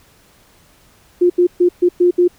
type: tone bursts at uneven times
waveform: sine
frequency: 354.4 Hz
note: F4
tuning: 25 cents sharp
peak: -8 dBFS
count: 6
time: 1.21-1.3 / 1.38-1.47 / 1.6-1.69 / 1.82-1.89 / 2-2.11 / 2.18-2.28 s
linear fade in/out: 10 ms
effects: pink hiss -51 dBFS RMS until 2.38 s